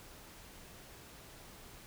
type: silence
effects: pink hiss -54 dBFS RMS until 1.86 s